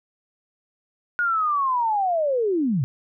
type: linear sweep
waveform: sine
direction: down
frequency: 1451 to 115.9 Hz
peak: -19 dBFS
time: 1.19-2.84 s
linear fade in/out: 0 ms
effects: none

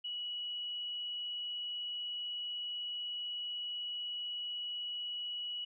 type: tone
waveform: sine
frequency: 2929 Hz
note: F#7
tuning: 18 cents flat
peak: -37 dBFS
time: 0.04-5.65 s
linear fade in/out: 10 ms
effects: none

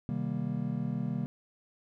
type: chord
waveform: triangle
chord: C minor seventh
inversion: none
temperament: just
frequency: 130.81 / 156.98 / 196.22 / 235.5 Hz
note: C3 / Eb3 / G3 / Bb3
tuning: 0 / +16 / +2 / +18 cents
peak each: -34 dBFS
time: 0.09-1.26 s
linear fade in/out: 0 ms
effects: none

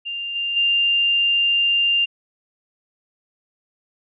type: tone with level steps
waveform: sine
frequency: 2794 Hz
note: F7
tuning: in tune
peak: -25 / -21 / -15 dBFS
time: 0.05-2.06 s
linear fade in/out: 20 ms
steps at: 0.35 / 0.56 s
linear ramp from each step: 10 ms
effects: none

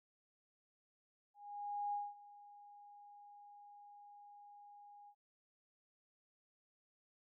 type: tone with ADSR envelope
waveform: sine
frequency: 820 Hz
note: G#5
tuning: 22 cents flat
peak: -36 dBFS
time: 1.34-5.15 s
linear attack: 590 ms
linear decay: 210 ms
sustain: -20 dB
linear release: 65 ms
effects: none

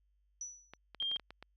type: tone with exponential decay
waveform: sine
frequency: 5920 Hz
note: F#8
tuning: in tune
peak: -37 dBFS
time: 0.41-0.77 s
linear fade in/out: 2 ms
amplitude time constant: 78 ms
type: clicks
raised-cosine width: 0.3 ms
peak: -32 dBFS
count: 8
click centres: 0.736 / 0.947 / 1.025 / 1.115 / 1.162 / 1.197 / 1.306 / 1.426 s
type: tone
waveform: sine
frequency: 3200 Hz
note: G7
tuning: 35 cents sharp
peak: -33 dBFS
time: 1-1.17 s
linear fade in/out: 2 ms
effects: added 50 Hz sine -70 dBFS peak until 1.56 s

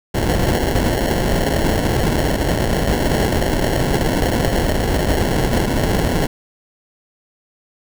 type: noise with sample-and-hold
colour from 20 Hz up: pink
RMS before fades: -17 dBFS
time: 0.14-6.27 s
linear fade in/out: 10 ms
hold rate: 1225 Hz
effects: none

